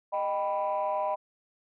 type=chord; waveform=sine; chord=Eb augmented; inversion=none; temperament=equal with one note detuned; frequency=616.5 / 784 / 987.8 Hz; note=Eb5 / G5 / B5; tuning=-16 / 0 / 0 cents; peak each=-29 / -31 / -30 dBFS; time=0.12-1.16 s; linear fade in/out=20 ms; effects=tanh soft clip ceiling -21 dBFS